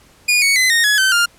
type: tone with pitch steps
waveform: sawtooth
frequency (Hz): 2443 / 2227 / 2031 / 1851.4 / 1688 / 1539 / 1403.1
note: D#7 / C#7 / B6 / A#6 / G#6 / G6 / F6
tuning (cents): -32 / +7 / +48 / -12 / +28 / -32 / +8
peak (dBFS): -8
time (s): 0.28-1.26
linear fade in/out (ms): 10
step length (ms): 140
effects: pink hiss -49 dBFS RMS until 1.38 s + low-pass 12000 Hz 12 dB/octave